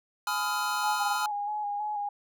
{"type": "chord", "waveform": "square", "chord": "F half-diminished seventh", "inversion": "first", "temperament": "just", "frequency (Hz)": [838.1, 1005.8, 1257.2, 1396.9], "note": ["Ab5", "Cb6", "Eb6", "F6"], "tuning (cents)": [16, 31, 18, 0], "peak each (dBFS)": [-34, -34, -35, -33], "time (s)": [0.27, 1.26], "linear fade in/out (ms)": 2}
{"type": "tone with vibrato", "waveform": "sine", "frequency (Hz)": 830.6, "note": "G#5", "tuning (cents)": 0, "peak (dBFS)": -29, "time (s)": [0.83, 2.09], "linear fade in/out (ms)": 5, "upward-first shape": "square", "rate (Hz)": 3.1, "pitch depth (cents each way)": 27}
{"effects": []}